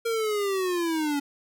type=linear sweep; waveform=square; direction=down; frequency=465.5 to 280.5 Hz; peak=-25 dBFS; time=0.05-1.2 s; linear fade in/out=10 ms; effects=none